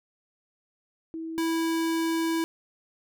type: tone pair in turn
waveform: sine / square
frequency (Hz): 324.6 / 328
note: E4 / E4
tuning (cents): -27 / -9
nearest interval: unison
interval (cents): 18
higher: second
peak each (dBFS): -32 / -25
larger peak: second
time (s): 1.14-1.38 / 1.38-2.44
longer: second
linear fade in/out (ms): 0
effects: none